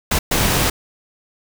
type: noise bursts at uneven times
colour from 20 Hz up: pink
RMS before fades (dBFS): -17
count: 2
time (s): 0.11-0.19 / 0.31-0.7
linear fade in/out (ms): 5
effects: none